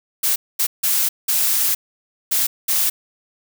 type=noise bursts at uneven times; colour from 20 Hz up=blue; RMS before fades=-18 dBFS; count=6; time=0.23-0.36 / 0.59-0.67 / 0.83-1.09 / 1.28-1.75 / 2.31-2.47 / 2.68-2.9 s; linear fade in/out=10 ms; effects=none